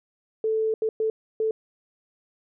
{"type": "tone bursts at uneven times", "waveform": "sine", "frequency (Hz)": 439.9, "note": "A4", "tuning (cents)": 0, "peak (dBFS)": -21, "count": 4, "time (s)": [[0.44, 0.74], [0.82, 0.89], [1, 1.1], [1.4, 1.51]], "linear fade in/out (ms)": 2, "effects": []}